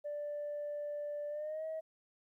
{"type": "tone with pitch glide", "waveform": "sine", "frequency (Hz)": [587.3, 636.8], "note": ["D5", "D#5"], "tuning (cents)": [0, 40], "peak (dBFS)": -36, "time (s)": [0.04, 1.81], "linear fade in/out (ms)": 20, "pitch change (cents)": 140, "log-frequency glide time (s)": [1.29, 1.65], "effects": ["tanh soft clip ceiling -34 dBFS", "13-bit"]}